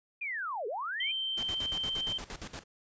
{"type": "linear two-way sweep", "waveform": "sine", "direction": "down then up", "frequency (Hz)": [2489, 392, 2489], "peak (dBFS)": -33, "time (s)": [0.21, 1.12], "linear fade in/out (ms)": 10, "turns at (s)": 0.67}
{"type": "tone", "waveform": "sine", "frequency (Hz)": 3119, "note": "G7", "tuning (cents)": -9, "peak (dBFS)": -31, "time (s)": [1, 2.18], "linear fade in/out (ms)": 5}
{"type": "noise with tremolo", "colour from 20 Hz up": "pink", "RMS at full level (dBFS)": -41, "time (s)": [1.37, 2.64], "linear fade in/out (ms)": 10, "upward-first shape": "square", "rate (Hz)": 8.6, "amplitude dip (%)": 80}
{"effects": ["resampled to 16000 Hz"]}